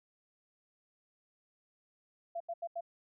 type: tone bursts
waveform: sine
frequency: 680 Hz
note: F5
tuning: 46 cents flat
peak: -35 dBFS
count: 4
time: 2.35-2.809 s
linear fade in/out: 10 ms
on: 54 ms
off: 81 ms
effects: none